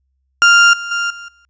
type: tone with level steps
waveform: 35% pulse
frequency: 1396.9 Hz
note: F6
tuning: in tune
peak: -4 / -21 / -14 / -28 / -47 dBFS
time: 0.42-1.45 s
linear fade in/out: 0 ms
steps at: 0.73 / 0.91 / 1.1 / 1.28 s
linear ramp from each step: 5 ms
effects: added 66 Hz sine -62 dBFS peak until 1.49 s + resampled to 16000 Hz